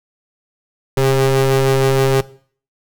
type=ring-modulated tone; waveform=35% pulse; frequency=135.1 Hz; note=C#3; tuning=44 cents flat; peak=-7 dBFS; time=0.97-2.21 s; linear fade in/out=5 ms; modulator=267 Hz; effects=noise-tail reverb RT60 0.5 s tail -19 dB re dry